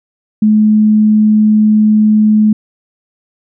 sine tone, 213.9 Hz, A3, 49 cents flat, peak -5 dBFS, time 0.42-2.53 s, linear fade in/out 5 ms, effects none

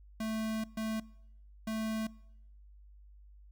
square tone bursts at uneven times, 220 Hz, A3, in tune, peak -34 dBFS, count 3, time 0.2-0.64 / 0.77-1 / 1.67-2.07 s, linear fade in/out 5 ms, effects noise-tail reverb RT60 0.8 s tail -23 dB re dry + added 50 Hz sine -53 dBFS peak until 3.51 s

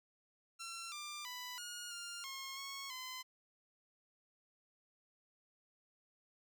10% pulse tone with pitch steps, 1355 / 1190 / 992 / 1436 / 1401 / 1078 / 1099 / 1024 Hz, E6 / D6 / B5 / F6 / F6 / C#6 / C#6 / C6, +47 / +22 / +7 / +48 / +5 / -49 / -15 / -38 cents, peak -36 dBFS, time 0.59-3.23 s, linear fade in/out 20 ms, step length 330 ms, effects none

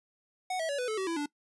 square tone with pitch steps, 740 / 647.9 / 567.3 / 496.8 / 435 / 380.8 / 333.5 / 292 Hz, F#5 / E5 / C#5 / B4 / A4 / F#4 / E4 / D4, 0 / -30 / +40 / +10 / -20 / +50 / +20 / -10 cents, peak -31 dBFS, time 0.5-1.26 s, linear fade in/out 5 ms, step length 95 ms, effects noise-tail reverb RT60 0.1 s tail -21 dB re dry + resampled to 24000 Hz

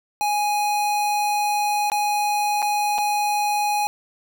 square tone with dropouts, 830.6 Hz, G#5, in tune, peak -20 dBFS, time 0.21-3.87 s, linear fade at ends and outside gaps 0 ms, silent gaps 1.9-1.918 / 2.62-2.626 / 2.981-2.985 s, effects none

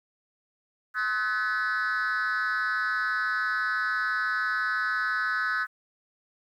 sine tone with frequency modulation, 1501 Hz, F#6, 24 cents sharp, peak -22 dBFS, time 0.94-5.67 s, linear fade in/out 50 ms, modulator 222 Hz, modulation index 1.1, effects tanh soft clip ceiling -24 dBFS + 10-bit

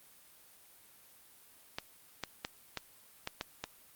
clicks, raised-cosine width 0.2 ms, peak -18 dBFS, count 7, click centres 1.785 / 2.237 / 2.449 / 2.773 / 3.274 / 3.411 / 3.64 s, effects white hiss -60 dBFS RMS until 3.95 s + Opus 32 kbps

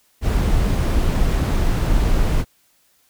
brown noise, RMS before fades -17 dBFS, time 0.21-2.45 s, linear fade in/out 50 ms, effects white hiss -60 dBFS RMS until 3.09 s

